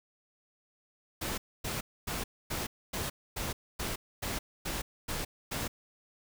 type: noise bursts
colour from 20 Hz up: pink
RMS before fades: -35 dBFS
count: 11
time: 1.21-5.68 s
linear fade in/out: 10 ms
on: 170 ms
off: 260 ms
effects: none